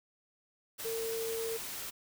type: tone in noise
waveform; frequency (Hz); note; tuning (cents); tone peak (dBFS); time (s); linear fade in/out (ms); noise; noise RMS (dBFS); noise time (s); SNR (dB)
sine; 453.1; A#4; -49; -34; 0.84-1.58; 20; white; -41; 0.78-1.91; +4
effects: none